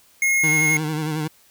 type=tone; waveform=square; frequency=2157 Hz; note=C#7; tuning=48 cents flat; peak=-17 dBFS; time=0.22-0.77 s; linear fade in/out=2 ms
type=tone with vibrato; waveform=25% pulse; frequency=154.6 Hz; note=D#3; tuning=11 cents flat; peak=-19 dBFS; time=0.43-1.28 s; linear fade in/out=10 ms; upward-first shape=sine; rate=11 Hz; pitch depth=51 cents each way
effects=white hiss -55 dBFS RMS until 1.5 s